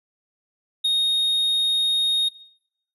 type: tone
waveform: triangle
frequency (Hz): 3719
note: A#7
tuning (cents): -5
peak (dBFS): -16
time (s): 0.84-2.29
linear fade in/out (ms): 10
effects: noise-tail reverb RT60 0.7 s tail -20 dB re dry + resampled to 32000 Hz